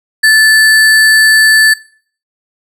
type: tone with sample-and-hold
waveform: sine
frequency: 1745 Hz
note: A6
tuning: 15 cents flat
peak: -3 dBFS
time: 0.23-1.74 s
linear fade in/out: 10 ms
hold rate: 6300 Hz
effects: noise-tail reverb RT60 0.5 s tail -19 dB re dry + low-pass 12000 Hz 12 dB/octave